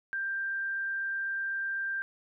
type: tone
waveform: sine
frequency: 1582 Hz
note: G6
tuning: 15 cents sharp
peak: -30 dBFS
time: 0.13-2.02 s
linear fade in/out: 0 ms
effects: none